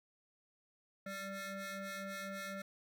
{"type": "ring-modulated tone", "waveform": "20% pulse", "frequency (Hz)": 392, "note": "G4", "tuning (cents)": 0, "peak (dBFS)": -34, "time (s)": [1.06, 2.62], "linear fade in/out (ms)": 5, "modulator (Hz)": 978, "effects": []}